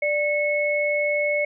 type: tone pair together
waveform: sine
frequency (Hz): 590 / 2194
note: D5 / C#7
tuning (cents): +8 / -18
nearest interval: octave + major seventh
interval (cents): 2274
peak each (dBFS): -22 / -23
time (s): 0.02-1.45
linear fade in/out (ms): 5
effects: none